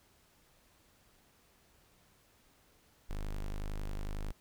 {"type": "tone", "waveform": "square", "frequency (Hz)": 25.51, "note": "G#0", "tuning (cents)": -30, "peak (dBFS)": -36, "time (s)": [3.09, 4.32], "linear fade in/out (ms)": 10, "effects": ["pink hiss -67 dBFS RMS until 4.4 s"]}